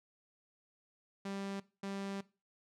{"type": "tone bursts at uneven times", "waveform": "sawtooth", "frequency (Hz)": 196.9, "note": "G3", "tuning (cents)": 8, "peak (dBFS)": -35, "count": 2, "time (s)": [[1.25, 1.6], [1.83, 2.21]], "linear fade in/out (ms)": 5, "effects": ["noise-tail reverb RT60 0.3 s tail -19 dB re dry", "low-pass 7000 Hz 12 dB/octave"]}